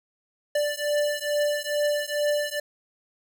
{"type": "beating tone pair", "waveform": "square", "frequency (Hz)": [587.3, 589.6], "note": ["D5", "D5"], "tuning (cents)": [0, 7], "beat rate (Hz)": 2.3, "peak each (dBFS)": -27, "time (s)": [0.55, 2.6], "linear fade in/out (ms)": 5, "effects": []}